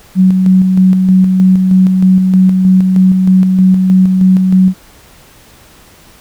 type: tone with tremolo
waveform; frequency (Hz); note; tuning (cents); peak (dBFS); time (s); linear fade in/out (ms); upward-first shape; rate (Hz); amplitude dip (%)
sine; 186.6; F#3; +15; -3; 0.15-4.74; 50; square; 3.2; 35
effects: pink hiss -41 dBFS RMS until 6.2 s